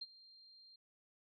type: tone with ADSR envelope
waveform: sine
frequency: 4186 Hz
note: C8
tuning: in tune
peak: -40 dBFS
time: 0.01-0.76 s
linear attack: 9 ms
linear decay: 36 ms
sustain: -19 dB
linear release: 6 ms
effects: none